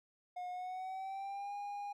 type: tone with pitch glide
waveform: triangle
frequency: 721 to 814 Hz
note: F#5 to G#5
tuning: -45 to -35 cents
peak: -38 dBFS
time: 0.36-1.93 s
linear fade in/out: 10 ms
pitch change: +210 cents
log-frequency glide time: 0.5-1.54 s
effects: none